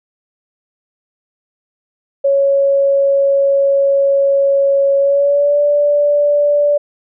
sine tone with pitch glide, 554.4 to 582.6 Hz, C#5 to D5, 0 to -14 cents, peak -9 dBFS, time 2.24-6.78 s, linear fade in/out 10 ms, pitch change +86 cents, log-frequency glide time 4.98-5.6 s, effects none

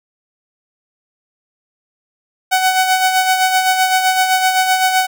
sawtooth tone with tremolo, 749 Hz, F#5, 21 cents sharp, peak -6 dBFS, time 2.51-5.07 s, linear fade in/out 20 ms, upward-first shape sine, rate 7.8 Hz, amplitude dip 50%, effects none

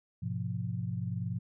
sine chord, F diminished, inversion first, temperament just, 104.77 / 125.72 / 174.61 Hz, Ab2 / Cb3 / F3, +16 / +31 / 0 cents, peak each -36 / -36 / -37 dBFS, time 0.22-1.39 s, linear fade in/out 10 ms, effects none

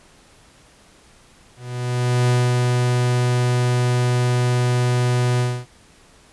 45% pulse tone with ADSR envelope, 123.47 Hz, B2, in tune, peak -14 dBFS, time 1.56-5.66 s, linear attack 730 ms, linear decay 230 ms, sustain -2 dB, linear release 260 ms, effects pink hiss -51 dBFS RMS until 6.32 s + resampled to 24000 Hz

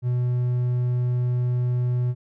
triangle tone, 123.47 Hz, B2, in tune, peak -18 dBFS, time 0.02-2.15 s, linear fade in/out 50 ms, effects none

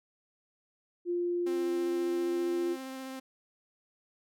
sine tone with pitch glide, 350 to 346.2 Hz, F4 to F4, +4 to -15 cents, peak -28 dBFS, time 1.05-2.77 s, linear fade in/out 50 ms, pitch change -19 cents, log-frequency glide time 1.52-1.64 s
sawtooth tone with vibrato, 263.6 Hz, C4, 13 cents sharp, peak -35 dBFS, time 1.46-3.2 s, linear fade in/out 10 ms, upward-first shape sine, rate 15 Hz, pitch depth 11 cents each way
effects none

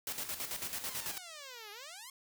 white noise with tremolo, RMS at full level -38 dBFS, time 0.07-1.18 s, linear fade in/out 2 ms, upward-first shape square, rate 9.1 Hz, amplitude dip 60%
5% pulse exponential two-way sweep, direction down then up, 1100 to 401.1 to 1100 Hz, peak -35 dBFS, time 0.87-2.1 s, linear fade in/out 2 ms, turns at 1.71 s
effects none

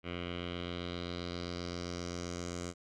10% pulse tone with low-pass filter sweep, 87.6 Hz, F2, 6 cents sharp, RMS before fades -40 dBFS, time 0.03-2.74 s, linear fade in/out 50 ms, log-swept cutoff 2700 to 7300 Hz, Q 3.4, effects none

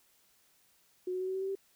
sine tone with pitch steps, 365.1 / 369.1 / 373.2 / 377.3 / 381.5 / 385.7 / 390 Hz, F#4 / F#4 / F#4 / F#4 / G4 / G4 / G4, -23 / -4 / +15 / +34 / -47 / -28 / -9 cents, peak -32 dBFS, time 1.07-1.553 s, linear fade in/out 5 ms, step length 69 ms, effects white hiss -68 dBFS RMS until 1.75 s

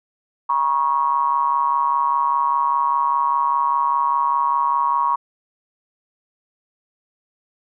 triangle ring-modulated tone, 72.5 Hz, D2, 22 cents flat, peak -11 dBFS, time 0.49-5.16 s, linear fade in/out 10 ms, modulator 1030 Hz, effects none

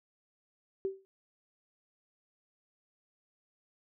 sine tone with exponential decay, 386.1 Hz, G4, 26 cents flat, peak -27 dBFS, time 0.85-1.05 s, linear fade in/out 0 ms, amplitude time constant 42 ms, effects none

